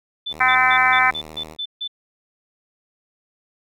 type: tone bursts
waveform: sine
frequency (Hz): 3520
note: A7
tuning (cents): 0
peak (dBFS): -24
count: 8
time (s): 0.26-1.878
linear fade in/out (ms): 10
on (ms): 71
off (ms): 150
type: tone with vibrato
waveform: 5% pulse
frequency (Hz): 77.78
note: D#2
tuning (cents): 0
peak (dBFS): -25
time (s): 0.29-1.57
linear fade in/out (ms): 50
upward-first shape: square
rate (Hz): 14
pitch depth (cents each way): 55
type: harmonic tone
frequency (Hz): 256.2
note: C4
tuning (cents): -36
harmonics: 3 / 4 / 5 / 6 / 7 / 8 / 9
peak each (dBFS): -21 / -21 / -21 / -21 / -21 / -21 / -21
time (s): 0.4-1.11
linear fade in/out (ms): 10
effects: none